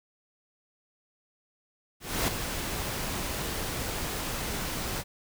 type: noise with ADSR envelope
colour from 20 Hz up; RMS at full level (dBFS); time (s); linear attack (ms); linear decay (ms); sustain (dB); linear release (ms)
pink; -26; 2-5.04; 280; 4; -7; 43
effects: none